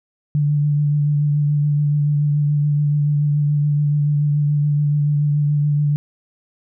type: tone with vibrato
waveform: sine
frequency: 146.83 Hz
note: D3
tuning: in tune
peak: -14 dBFS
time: 0.35-5.96 s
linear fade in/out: 0 ms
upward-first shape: triangle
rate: 7 Hz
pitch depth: 24 cents each way
effects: none